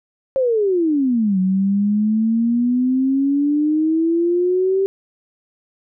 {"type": "exponential two-way sweep", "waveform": "sine", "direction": "down then up", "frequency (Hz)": [544, 185, 391.6], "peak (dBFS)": -14, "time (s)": [0.36, 4.86], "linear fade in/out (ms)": 0, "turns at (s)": 1.39, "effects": []}